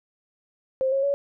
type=tone with pitch steps; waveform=sine; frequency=526 / 543.9 / 562.5 Hz; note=C5 / C#5 / C#5; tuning=+9 / -33 / +25 cents; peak=-20 dBFS; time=0.81-1.14 s; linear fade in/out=0 ms; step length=110 ms; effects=none